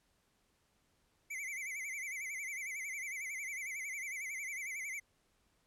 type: tone with vibrato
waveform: square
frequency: 2174 Hz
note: C#7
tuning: 34 cents flat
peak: -40 dBFS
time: 1.3-5 s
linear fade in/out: 10 ms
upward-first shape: sine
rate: 11 Hz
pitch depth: 130 cents each way
effects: pink hiss -75 dBFS RMS until 5.66 s + low-pass 12000 Hz 12 dB/octave